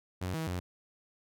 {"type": "tone with pitch steps", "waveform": "sawtooth", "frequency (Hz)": [91.6, 160.9, 89.8], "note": ["F#2", "E3", "F2"], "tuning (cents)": [-17, -42, 49], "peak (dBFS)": -29, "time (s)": [0.21, 0.6], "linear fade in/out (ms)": 10, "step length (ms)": 130, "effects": []}